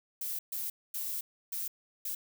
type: noise bursts at uneven times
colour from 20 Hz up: violet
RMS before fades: -36 dBFS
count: 5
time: 0.21-0.39 / 0.52-0.7 / 0.94-1.21 / 1.52-1.68 / 2.05-2.15 s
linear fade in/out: 5 ms
effects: none